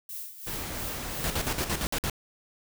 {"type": "noise with tremolo", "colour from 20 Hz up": "violet", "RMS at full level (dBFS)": -37, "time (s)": [0.09, 1.48], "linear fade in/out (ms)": 2, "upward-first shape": "sine", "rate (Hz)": 2.9, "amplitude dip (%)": 70}
{"type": "noise", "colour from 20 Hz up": "pink", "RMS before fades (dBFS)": -36, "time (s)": [0.46, 1.83], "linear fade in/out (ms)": 20}
{"type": "noise bursts", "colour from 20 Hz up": "pink", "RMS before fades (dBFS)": -29, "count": 8, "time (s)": [1.24, 2.098], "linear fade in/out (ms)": 0, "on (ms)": 60, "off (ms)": 54}
{"effects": []}